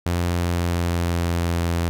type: tone with pitch glide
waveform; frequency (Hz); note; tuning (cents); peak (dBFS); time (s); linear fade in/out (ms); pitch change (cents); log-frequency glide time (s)
sawtooth; 87 to 85.11; F2 to F2; -6 to -44; -16; 0.06-1.89; 0; -38; 0.31-1.63
effects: none